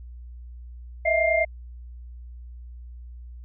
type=tone cluster; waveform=sine; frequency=635 / 665 / 2108 Hz; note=D#5 / E5 / C7; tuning=+35 / +15 / +12 cents; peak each=-23 dBFS; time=1.05-1.45 s; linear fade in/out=10 ms; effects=added 60 Hz sine -38 dBFS peak until 3.44 s